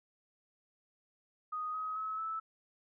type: tone with pitch steps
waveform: sine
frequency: 1244.5 / 1266.3 / 1288.4 / 1310.9 Hz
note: D#6 / D#6 / E6 / E6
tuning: 0 / +30 / -40 / -10 cents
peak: -35 dBFS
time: 1.52-2.4 s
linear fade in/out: 10 ms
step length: 220 ms
effects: none